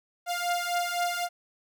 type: beating tone pair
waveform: sawtooth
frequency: 700 / 703.9 Hz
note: F5 / F5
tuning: +4 / +13 cents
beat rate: 3.9 Hz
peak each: -26 dBFS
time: 0.26-1.29 s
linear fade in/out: 50 ms
effects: none

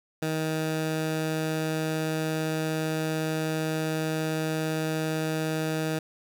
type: tone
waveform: 15% pulse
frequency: 157.8 Hz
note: D#3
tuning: 25 cents sharp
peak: -20 dBFS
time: 0.22-5.99 s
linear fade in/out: 5 ms
effects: none

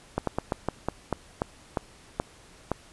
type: slowing click train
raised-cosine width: 1 ms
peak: -11 dBFS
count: 11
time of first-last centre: 0.18-2.716 s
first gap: 93 ms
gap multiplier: 1.21
effects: pink hiss -53 dBFS RMS until 2.92 s + resampled to 24000 Hz

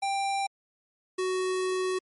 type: tone pair in turn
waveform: square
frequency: 789 / 371.7 Hz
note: G5 / F#4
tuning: +11 / +8 cents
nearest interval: octave + minor second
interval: 1303 cents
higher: first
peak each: -27 dBFS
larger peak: neither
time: 0.02-0.47 / 1.18-1.99 s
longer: second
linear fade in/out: 10 ms
effects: MP3 48 kbps

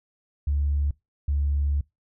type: tone pair in turn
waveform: sine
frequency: 71.9 / 71.57 Hz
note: D2 / D2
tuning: -36 / -44 cents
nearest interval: unison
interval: 8 cents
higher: first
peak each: -20 dBFS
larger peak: neither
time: 0.47-0.91 / 1.28-1.81 s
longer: second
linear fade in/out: 5 ms
effects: noise-tail reverb RT60 0.2 s tail -24 dB re dry + tanh soft clip ceiling -16 dBFS

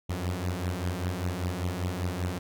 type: beating tone pair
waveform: sawtooth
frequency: 87.31 / 92.41 Hz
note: F2 / F#2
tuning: 0 / -2 cents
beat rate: 5.1 Hz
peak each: -28 dBFS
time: 0.09-2.39 s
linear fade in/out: 10 ms
effects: none

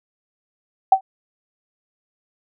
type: tone with exponential decay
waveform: sine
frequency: 767 Hz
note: G5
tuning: 38 cents flat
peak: -4 dBFS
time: 0.92-1.01 s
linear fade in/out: 5 ms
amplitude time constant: 19 ms
effects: none

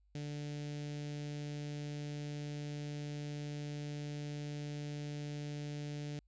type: tone with notch filter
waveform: sawtooth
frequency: 146.83 Hz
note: D3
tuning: in tune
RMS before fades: -42 dBFS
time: 0.15-6.19 s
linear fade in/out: 0 ms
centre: 1100 Hz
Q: 0.62
effects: added 50 Hz sine -67 dBFS peak until 6.27 s + resampled to 16000 Hz

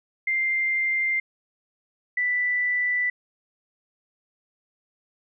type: tone pair in turn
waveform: sine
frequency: 2096 / 1978.4 Hz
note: C7 / B6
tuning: +2 / +3 cents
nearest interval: minor second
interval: 99 cents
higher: first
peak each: -21 dBFS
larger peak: neither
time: 0.27-1.2 / 2.17-3.1 s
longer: neither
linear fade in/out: 5 ms
effects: none

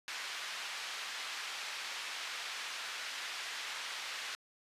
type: band-pass noise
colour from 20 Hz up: pink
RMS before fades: -42 dBFS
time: 0.08-4.35 s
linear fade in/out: 0 ms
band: 1500 to 4900 Hz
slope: 12 dB/octave
effects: resampled to 32000 Hz

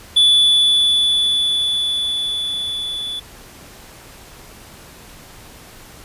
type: tone with level ramp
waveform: triangle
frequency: 3457 Hz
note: A7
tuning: 31 cents flat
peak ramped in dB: -7 to -22 dBFS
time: 0.16-3.2 s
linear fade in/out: 10 ms
effects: pink hiss -41 dBFS RMS until 6.04 s + resampled to 32000 Hz

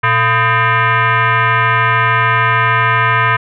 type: tone with frequency modulation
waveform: sine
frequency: 118.3 Hz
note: A#2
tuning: 26 cents sharp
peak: -9 dBFS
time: 0.03-3.37 s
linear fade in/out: 10 ms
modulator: 565 Hz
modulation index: 3.5
effects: none

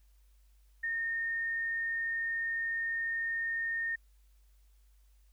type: tone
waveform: sine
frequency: 1833 Hz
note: A#6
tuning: 30 cents flat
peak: -31 dBFS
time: 0.83-3.96 s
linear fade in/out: 10 ms
effects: added 50 Hz sine -60 dBFS peak until 5.32 s + white hiss -75 dBFS RMS until 5.32 s

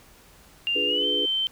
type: tone with pitch glide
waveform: sine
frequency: 2794 to 3100 Hz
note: F7 to G7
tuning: 0 to -20 cents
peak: -22 dBFS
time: 0.67-1.47 s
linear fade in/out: 0 ms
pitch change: +180 cents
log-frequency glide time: 0.86-1.06 s
type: chord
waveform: sine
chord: D diminished seventh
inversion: none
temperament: equal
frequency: 293.7 / 349.2 / 415.3 / 493.9 Hz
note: D4 / F4 / Ab4 / Cb5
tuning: 0 / 0 / 0 / 0 cents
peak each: -33 / -36 / -31 / -32 dBFS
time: 0.75-1.26 s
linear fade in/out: 10 ms
effects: pink hiss -53 dBFS RMS until 1.51 s

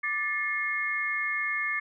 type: tone cluster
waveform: sine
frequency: 1179 / 1756 / 2149 Hz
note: D6 / A6 / C7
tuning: +6 / -4 / +46 cents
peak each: -36 / -31 / -29 dBFS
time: 0.03-1.8 s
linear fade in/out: 10 ms
effects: none

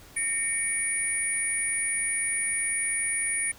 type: tone cluster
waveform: sine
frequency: 1832 / 2250 / 9490 Hz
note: A#6 / C#7 / D9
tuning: -31 / +25 / +17 cents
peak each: -36 / -30 / -27 dBFS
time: 0.16-3.52 s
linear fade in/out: 10 ms
effects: pink hiss -51 dBFS RMS until 3.58 s

